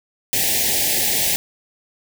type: band-stop noise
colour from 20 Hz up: white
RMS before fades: -19 dBFS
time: 0.33-1.36 s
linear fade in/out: 0 ms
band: 870 to 1700 Hz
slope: 96 dB/octave
effects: none